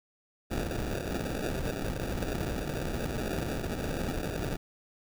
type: noise with sample-and-hold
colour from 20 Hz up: pink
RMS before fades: -33 dBFS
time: 0.5-4.57 s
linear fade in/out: 20 ms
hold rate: 1050 Hz
effects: none